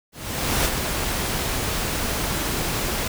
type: noise with ADSR envelope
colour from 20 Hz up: pink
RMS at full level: -20 dBFS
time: 0.12-3.08 s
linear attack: 530 ms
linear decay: 45 ms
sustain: -5 dB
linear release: 5 ms
effects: none